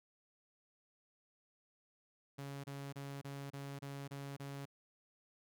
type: tone bursts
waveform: sawtooth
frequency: 139.6 Hz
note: C#3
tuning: 13 cents sharp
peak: -40 dBFS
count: 8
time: 2.38-4.656 s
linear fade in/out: 10 ms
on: 260 ms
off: 28 ms
effects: none